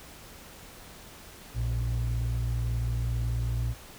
triangle ring-modulated tone, 87.31 Hz, F2, in tune, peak -20 dBFS, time 1.54-3.75 s, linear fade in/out 50 ms, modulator 29.1 Hz, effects tanh soft clip ceiling -20 dBFS + pink hiss -48 dBFS RMS until 3.98 s

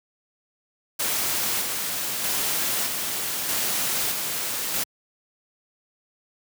white noise with tremolo, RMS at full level -25 dBFS, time 0.99-4.84 s, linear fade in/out 10 ms, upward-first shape square, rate 0.8 Hz, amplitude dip 30%, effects high-pass 100 Hz 12 dB/octave

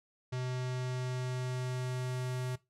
square tone with low-pass filter sweep, 126.9 Hz, B2, 47 cents sharp, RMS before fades -36 dBFS, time 0.32-2.56 s, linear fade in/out 10 ms, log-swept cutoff 6100 to 11000 Hz, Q 1, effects noise-tail reverb RT60 0.2 s tail -18 dB re dry

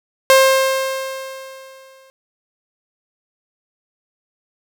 sawtooth tone with exponential decay, 531 Hz, C5, 25 cents sharp, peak -3 dBFS, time 0.3-2.1 s, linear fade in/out 0 ms, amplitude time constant 390 ms, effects none

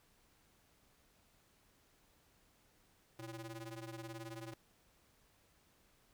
sawtooth ring-modulated tone, 226.5 Hz, A#3, 50 cents flat, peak -39 dBFS, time 3.19-4.54 s, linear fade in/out 5 ms, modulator 104 Hz, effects pink hiss -71 dBFS RMS until 6.13 s

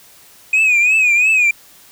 sine tone with vibrato, 2489 Hz, D#7, in tune, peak -7 dBFS, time 0.53-1.51 s, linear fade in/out 5 ms, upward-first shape triangle, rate 2.9 Hz, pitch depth 110 cents each way, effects tanh soft clip ceiling -9 dBFS + white hiss -45 dBFS RMS until 1.91 s

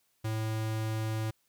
square tone, 110 Hz, A2, in tune, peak -31 dBFS, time 0.24-1.31 s, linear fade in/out 10 ms, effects white hiss -73 dBFS RMS until 1.48 s

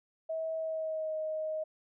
sine tone with pitch glide, 644 to 625.7 Hz, E5 to D#5, -41 to +10 cents, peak -32 dBFS, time 0.29-1.64 s, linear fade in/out 10 ms, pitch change -49 cents, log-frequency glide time 0.56-1.16 s, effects none

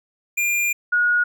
square / sine tone pair in turn, 2400 / 1447.4 Hz, D7 / F#6, +37 / -39 cents, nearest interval major sixth, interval 876 cents, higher first, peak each -19 / -15 dBFS, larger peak second, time 0.37-0.73 / 0.92-1.24 s, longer first, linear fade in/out 10 ms, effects none

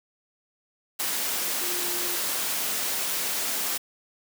sine tone in noise, 352.9 Hz, F4, 18 cents sharp, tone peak -37 dBFS, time 1.61-2.16 s, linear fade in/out 10 ms, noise white, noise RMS -28 dBFS, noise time 0.99-3.78 s, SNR -12 dB, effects high-pass 200 Hz 12 dB/octave

